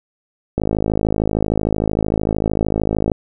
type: click train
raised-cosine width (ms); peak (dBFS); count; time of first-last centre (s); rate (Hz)
2; -4; 136; 0.58-3.118; 53.2
effects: none